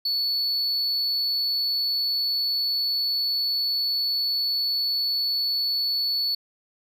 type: tone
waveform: triangle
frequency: 4435 Hz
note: C#8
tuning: in tune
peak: -21 dBFS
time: 0.05-6.35 s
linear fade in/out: 5 ms
effects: none